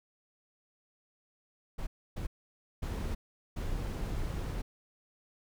brown noise bursts at uneven times, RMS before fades -35 dBFS, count 4, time 1.78-1.87 / 2.16-2.27 / 2.82-3.15 / 3.56-4.62 s, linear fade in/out 10 ms, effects none

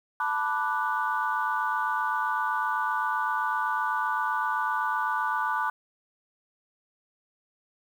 sine chord, B minor seventh, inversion third, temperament equal, 880 / 987.8 / 1174.7 / 1480 Hz, A5 / B5 / D6 / F#6, 0 / 0 / 0 / 0 cents, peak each -30 dBFS, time 0.2-5.7 s, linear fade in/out 2 ms, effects tanh soft clip ceiling -15 dBFS + 9-bit

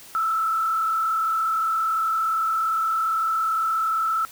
sine tone with frequency modulation, 1318.5 Hz, E6, in tune, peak -20 dBFS, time 0.15-4.25 s, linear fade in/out 0 ms, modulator 37.4 Hz, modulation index 0.79, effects white hiss -45 dBFS RMS until 4.31 s

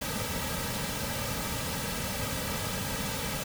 pink noise with comb filter, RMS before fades -33 dBFS, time 0.01-3.44 s, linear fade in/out 10 ms, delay 2.8 ms, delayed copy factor -0.7, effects none

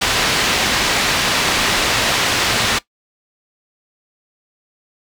white low-pass noise, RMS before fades -17 dBFS, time 0.01-2.79 s, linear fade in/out 10 ms, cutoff 4100 Hz, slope 12 dB/octave, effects noise-tail reverb RT60 0.1 s tail -18 dB re dry

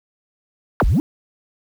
sine exponential two-way sweep, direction down then up, 1700 to 36.08 to 330.3 Hz, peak -11 dBFS, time 0.8-1 s, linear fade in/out 0 ms, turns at 0.85 s, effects tanh soft clip ceiling -11 dBFS + 7-bit

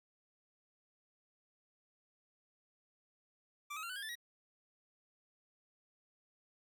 25% pulse tone with pitch steps, 1173 / 1271.8 / 1378.9 / 1495.1 / 1621 / 1757.5 / 1905.5 Hz, D6 / D#6 / F6 / F#6 / G#6 / A6 / A#6, -2 / +38 / -22 / +18 / -42 / -2 / +38 cents, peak -38 dBFS, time 3.7-4.155 s, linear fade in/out 10 ms, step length 65 ms, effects none

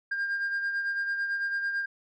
sine beating tone pair, 1603 / 1612 Hz, G6 / G6, +38 / +48 cents, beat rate 9 Hz, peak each -26 / -35 dBFS, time 0.11-1.86 s, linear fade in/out 10 ms, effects tanh soft clip ceiling -25 dBFS

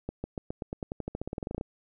accelerating click train, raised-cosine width 2 ms, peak -20 dBFS, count 21, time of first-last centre 0.09-1.611 s, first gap 150 ms, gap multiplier 0.92, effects none

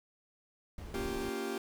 brown noise, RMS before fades -43 dBFS, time 0.78-1.29 s, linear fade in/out 2 ms
40% pulse chord, G half-diminished seventh, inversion first, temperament equal with one note detuned, 233.1 / 281.2 / 349.2 / 392 Hz, Bb3 / Db4 / F4 / G4, 0 / +25 / 0 / 0 cents, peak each -41 / -42 / -41 / -37 dBFS, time 0.94-1.58 s, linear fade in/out 2 ms
effects none

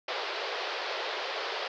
pink band-pass noise, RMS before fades -34 dBFS, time 0.08-1.68 s, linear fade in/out 5 ms, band 400 to 4900 Hz, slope 48 dB/octave, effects MP3 96 kbps

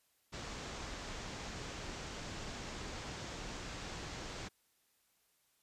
pink low-pass noise, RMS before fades -45 dBFS, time 0.32-4.49 s, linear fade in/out 20 ms, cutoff 7500 Hz, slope 48 dB/octave, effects white hiss -75 dBFS RMS until 5.62 s + resampled to 32000 Hz

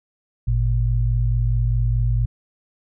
sine tone pair together, 51.86 / 116.54 Hz, G#1 / A#2, -2 / 0 cents, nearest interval octave + major second, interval 1402 cents, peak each -19 dBFS, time 0.47-2.26 s, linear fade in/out 10 ms, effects none

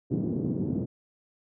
white band-pass noise, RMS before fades -29 dBFS, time 0.1-0.86 s, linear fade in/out 20 ms, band 110 to 310 Hz, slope 24 dB/octave, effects none

